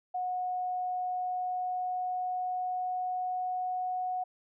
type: tone with pitch glide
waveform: sine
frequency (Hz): 730 to 734.7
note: F#5 to F#5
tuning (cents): -24 to -12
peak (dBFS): -30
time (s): 0.14-4.24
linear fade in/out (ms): 10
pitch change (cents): +12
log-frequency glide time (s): 1.05-4.01
effects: none